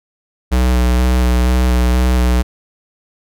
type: tone with vibrato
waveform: square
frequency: 62 Hz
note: B1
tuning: 7 cents sharp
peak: -11 dBFS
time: 0.51-2.43 s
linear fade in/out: 20 ms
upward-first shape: square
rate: 2.1 Hz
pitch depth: 18 cents each way
effects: none